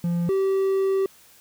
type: tone pair in turn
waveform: triangle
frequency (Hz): 172.2 / 386.6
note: F3 / G4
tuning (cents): -24 / -24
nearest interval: octave + major second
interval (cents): 1400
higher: second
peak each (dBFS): -19 / -17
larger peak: second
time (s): 0.04-0.29 / 0.29-1.06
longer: second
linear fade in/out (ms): 2
effects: white hiss -53 dBFS RMS until 1.4 s